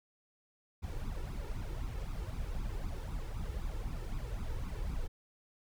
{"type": "noise with flanger", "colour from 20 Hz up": "brown", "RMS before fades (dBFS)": -38, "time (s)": [0.82, 5.08], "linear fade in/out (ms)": 20, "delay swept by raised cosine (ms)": [0.8, 2.3], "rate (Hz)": 3.9, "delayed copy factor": 0.7, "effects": []}